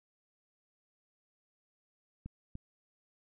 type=clicks; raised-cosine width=5 ms; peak=-30 dBFS; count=2; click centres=2.26 / 2.554 s; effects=none